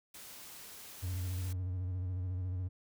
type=noise; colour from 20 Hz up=white; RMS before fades=-50 dBFS; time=0.14-1.53 s; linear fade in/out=5 ms
type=tone with vibrato; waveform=triangle; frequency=91.4 Hz; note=F#2; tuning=21 cents flat; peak=-32 dBFS; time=1.02-2.69 s; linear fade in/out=20 ms; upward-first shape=square; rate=14 Hz; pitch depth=40 cents each way
effects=none